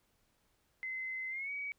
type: tone with pitch glide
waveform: sine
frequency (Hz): 2054 to 2266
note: C7 to C#7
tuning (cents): -33 to +37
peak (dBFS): -37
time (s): 0.83-1.72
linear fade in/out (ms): 0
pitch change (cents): +170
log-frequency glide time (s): 1.29-1.52
effects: pink hiss -75 dBFS RMS until 1.78 s